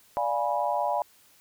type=chord; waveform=sine; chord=D diminished seventh; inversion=none; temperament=equal with one note detuned; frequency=587.3 / 698.5 / 830.6 / 977 Hz; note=D5 / F5 / Ab5 / Cb6; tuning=0 / 0 / 0 / -19 cents; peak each=-30 / -30 / -29 / -30 dBFS; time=0.17-1.02 s; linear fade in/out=0 ms; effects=white hiss -59 dBFS RMS until 1.4 s